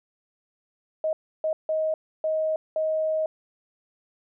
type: tone bursts at uneven times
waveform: sine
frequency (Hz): 629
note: D#5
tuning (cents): +19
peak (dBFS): -22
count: 5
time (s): 1.04-1.13 / 1.44-1.53 / 1.69-1.94 / 2.24-2.56 / 2.76-3.26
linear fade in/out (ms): 2
effects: none